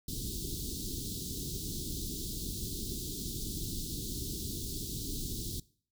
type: band-stop noise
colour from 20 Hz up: pink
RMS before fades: -38 dBFS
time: 0.08-5.6 s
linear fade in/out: 5 ms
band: 390 to 3600 Hz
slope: 48 dB/octave
effects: noise-tail reverb RT60 0.5 s tail -22 dB re dry